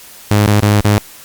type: tone with dropouts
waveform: sawtooth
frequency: 103.83 Hz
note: G#2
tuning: in tune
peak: -4 dBFS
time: 0.31-0.98 s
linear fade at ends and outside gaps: 0 ms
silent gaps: 0.462-0.477 / 0.602-0.625 / 0.806-0.847 s
effects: white hiss -37 dBFS RMS until 1.24 s + Opus 48 kbps